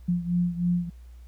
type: beating tone pair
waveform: sine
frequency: 174.61 / 177.81 Hz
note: F3 / F3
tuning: 0 / +31 cents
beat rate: 3.2 Hz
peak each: -24 / -28 dBFS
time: 0.08-0.9 s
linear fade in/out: 10 ms
effects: added 60 Hz sine -43 dBFS peak until 1.27 s + pink hiss -65 dBFS RMS until 1.27 s